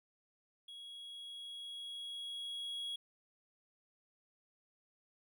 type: tone with level ramp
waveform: triangle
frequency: 3322 Hz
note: G#7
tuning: in tune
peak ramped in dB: -47 to -37 dBFS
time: 0.68-2.96 s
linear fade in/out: 5 ms
effects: none